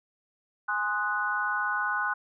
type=chord; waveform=sine; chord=Ab dominant seventh; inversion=none; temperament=equal; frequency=830.6 / 1046.5 / 1244.5 / 1480 Hz; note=Ab5 / C6 / Eb6 / Gb6; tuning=0 / 0 / 0 / 0 cents; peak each=-34 / -33 / -34 / -28 dBFS; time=0.68-2.14 s; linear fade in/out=10 ms; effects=none